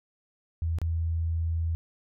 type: tone with dropouts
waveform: sine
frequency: 82.41 Hz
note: E2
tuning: in tune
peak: -25 dBFS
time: 0.62-1.75 s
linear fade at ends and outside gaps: 0 ms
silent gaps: 0.786-0.816 s
effects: none